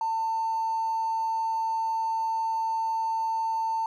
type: tone with hard clipping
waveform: triangle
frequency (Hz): 897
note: A5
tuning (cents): +33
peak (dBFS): -25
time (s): 0.01-3.86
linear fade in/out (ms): 2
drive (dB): 3
effects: none

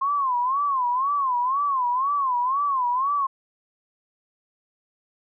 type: tone with vibrato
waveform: sine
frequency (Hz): 1058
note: C6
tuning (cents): +19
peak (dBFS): -20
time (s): 0.01-3.27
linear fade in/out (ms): 10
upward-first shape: sine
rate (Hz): 2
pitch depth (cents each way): 160
effects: none

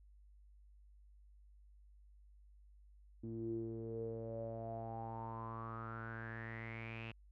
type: tone with low-pass filter sweep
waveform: sawtooth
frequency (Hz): 113.4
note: A#2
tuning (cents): -47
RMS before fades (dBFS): -45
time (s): 3.23-7.12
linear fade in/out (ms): 10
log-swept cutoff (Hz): 290 to 2700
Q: 9.3
effects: added 50 Hz sine -60 dBFS peak until 7.31 s

